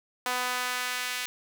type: tone with high-pass filter sweep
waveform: sawtooth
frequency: 249.5 Hz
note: B3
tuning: 18 cents sharp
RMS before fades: -31 dBFS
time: 0.26-1.26 s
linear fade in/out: 0 ms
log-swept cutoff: 900 to 2200 Hz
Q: 1.1
effects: none